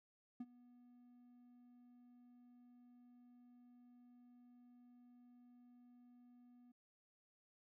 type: tone with ADSR envelope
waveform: triangle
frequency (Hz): 244.3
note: B3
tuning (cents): -19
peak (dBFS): -40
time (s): 0.4-6.72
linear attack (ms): 6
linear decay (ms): 42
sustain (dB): -21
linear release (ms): 7
effects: none